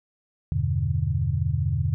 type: chord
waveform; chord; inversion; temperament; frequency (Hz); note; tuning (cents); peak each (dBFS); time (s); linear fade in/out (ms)
sine; E minor seventh; none; equal; 82.41 / 98 / 123.47 / 146.83; E2 / G2 / B2 / D3; 0 / 0 / 0 / 0; -27; 0.52-1.94; 0
effects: none